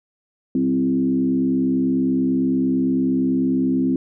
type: tone with frequency modulation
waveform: sine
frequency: 261.6 Hz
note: C4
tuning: in tune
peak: -16 dBFS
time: 0.55-3.96 s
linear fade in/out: 2 ms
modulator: 69 Hz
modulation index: 0.88
effects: none